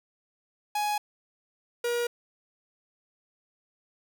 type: tone pair in turn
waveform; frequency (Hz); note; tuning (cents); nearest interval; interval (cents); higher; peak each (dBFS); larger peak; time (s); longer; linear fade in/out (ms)
45% pulse; 835 / 477.5; G#5 / A#4; +9 / +42; minor seventh; 967; first; -26 / -26; neither; 0.75-0.98 / 1.84-2.07; neither; 5
effects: none